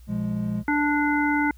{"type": "chord", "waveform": "triangle", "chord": "F diminished", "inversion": "second", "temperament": "equal with one note detuned", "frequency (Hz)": [121.07, 174.61, 207.7], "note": ["Cb3", "F3", "Ab3"], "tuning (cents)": [-34, 0, 0], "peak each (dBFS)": [-29, -29, -24], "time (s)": [0.07, 0.64], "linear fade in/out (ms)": 50}
{"type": "harmonic tone", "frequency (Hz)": 293.7, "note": "D4", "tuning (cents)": 0, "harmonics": [1, 3, 5, 7], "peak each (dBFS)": [-22, -26, -27, -28], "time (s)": [0.68, 1.51], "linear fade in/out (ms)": 2}
{"effects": ["added 60 Hz sine -44 dBFS peak until 1.57 s", "white hiss -61 dBFS RMS until 1.57 s"]}